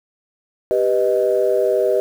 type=chord; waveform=sine; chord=G augmented; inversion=none; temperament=equal; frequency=392 / 493.9 / 622.3 Hz; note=G4 / B4 / D#5; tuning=0 / 0 / 0 cents; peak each=-18 dBFS; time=0.71-2 s; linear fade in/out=0 ms; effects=tanh soft clip ceiling -5 dBFS + 7-bit